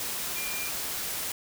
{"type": "tone in noise", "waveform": "sine", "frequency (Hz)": 2398, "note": "D7", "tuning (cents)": 36, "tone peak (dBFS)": -36, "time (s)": [0.36, 0.69], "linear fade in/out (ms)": 2, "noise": "white", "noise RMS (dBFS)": -33, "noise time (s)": [0, 1.32], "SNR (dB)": -6, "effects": []}